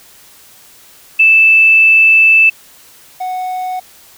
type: tone pair in turn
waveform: sine / triangle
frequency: 2637 / 738.5 Hz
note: E7 / F#5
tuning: 0 / -3 cents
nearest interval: octave + minor seventh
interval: 2203 cents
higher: first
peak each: -4 / -15 dBFS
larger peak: first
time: 1.19-2.5 / 3.2-3.8 s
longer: first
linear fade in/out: 10 ms
effects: white hiss -42 dBFS RMS until 4.17 s